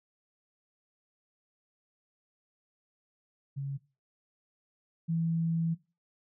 sine tone pair in turn, 138.5 / 165.01 Hz, C#3 / E3, -1 / +2 cents, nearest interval minor third, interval 303 cents, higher second, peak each -32 / -27 dBFS, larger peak second, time 3.56-3.78 / 5.08-5.75 s, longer second, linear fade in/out 20 ms, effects noise-tail reverb RT60 0.3 s tail -19 dB re dry

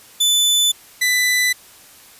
sawtooth tone pair in turn, 3500 / 1992.9 Hz, A7 / B6, -10 / +15 cents, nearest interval minor seventh, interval 975 cents, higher first, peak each -10 / -11 dBFS, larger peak first, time 0.2-0.72 / 1.01-1.53 s, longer neither, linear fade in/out 10 ms, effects white hiss -45 dBFS RMS until 2.19 s + resampled to 32000 Hz

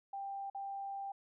sine tone with dropouts, 790 Hz, G5, 13 cents sharp, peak -39 dBFS, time 0.13-1.12 s, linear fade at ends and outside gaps 5 ms, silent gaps 0.5-0.547 s, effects none

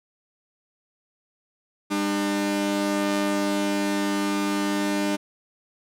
sawtooth tone pair together, 200.8 / 301 Hz, G3 / D4, +42 / +43 cents, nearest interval perfect fifth, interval 701 cents, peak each -23 / -20 dBFS, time 1.9-5.17 s, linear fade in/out 20 ms, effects low-pass 12000 Hz 12 dB/octave

